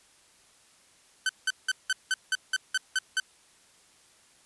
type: tone bursts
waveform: sawtooth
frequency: 1527 Hz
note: G6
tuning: 46 cents flat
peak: -20 dBFS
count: 10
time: 1.26-3.2 s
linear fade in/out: 2 ms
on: 32 ms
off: 180 ms
effects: white hiss -60 dBFS RMS until 4.45 s + resampled to 24000 Hz